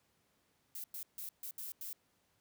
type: noise bursts at uneven times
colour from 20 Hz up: violet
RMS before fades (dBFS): -44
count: 6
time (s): 0.75-0.84 / 0.94-1.03 / 1.18-1.29 / 1.43-1.51 / 1.58-1.72 / 1.81-1.93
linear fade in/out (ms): 2
effects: pink hiss -75 dBFS RMS until 2.4 s + high-pass 80 Hz 12 dB/octave